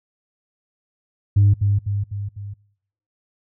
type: tone with echo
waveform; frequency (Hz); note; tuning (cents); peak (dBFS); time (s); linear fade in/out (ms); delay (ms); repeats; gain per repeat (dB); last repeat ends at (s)
sine; 101; G#2; -48; -9; 1.36-1.54; 10; 250; 4; -5; 2.54
effects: noise-tail reverb RT60 0.7 s tail -25 dB re dry + tanh soft clip ceiling -8 dBFS